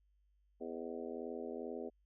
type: harmonic tone with a mistuned harmonic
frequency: 82.41 Hz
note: E2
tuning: in tune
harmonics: 3 / 4 / 5 / 6 / 7 / 8 / 9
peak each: -47 / -49 / -45 / -48 / -53 / -52 / -56 dBFS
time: 0.6-1.9 s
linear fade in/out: 20 ms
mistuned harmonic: 8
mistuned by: -65 cents
effects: added 50 Hz sine -70 dBFS peak until 2.05 s